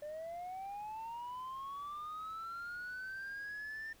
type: linear sweep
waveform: sine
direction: up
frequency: 587.3 to 1800 Hz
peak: -39 dBFS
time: 0.02-3.93 s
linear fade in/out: 5 ms
effects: tanh soft clip ceiling -40 dBFS + pink hiss -64 dBFS RMS until 4 s